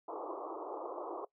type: band-pass noise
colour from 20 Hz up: pink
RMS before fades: -42 dBFS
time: 0.08-1.25 s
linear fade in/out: 5 ms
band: 310 to 1200 Hz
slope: 96 dB/octave
effects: noise-tail reverb RT60 0.1 s tail -20 dB re dry